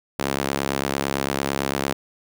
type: tone with high-pass filter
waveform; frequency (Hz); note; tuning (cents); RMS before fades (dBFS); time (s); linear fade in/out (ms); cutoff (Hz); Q
sawtooth; 68.9; C#2; -10; -25; 0.19-1.93; 5; 250; 0.62
effects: none